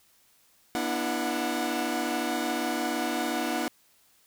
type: tone cluster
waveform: sawtooth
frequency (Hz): 243.1 / 296.8 / 334.2 / 735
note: B3 / D4 / E4 / F#5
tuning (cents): -27 / +18 / +24 / -12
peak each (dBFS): -29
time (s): 0.75-3.68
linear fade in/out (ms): 0
effects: white hiss -63 dBFS RMS until 4.26 s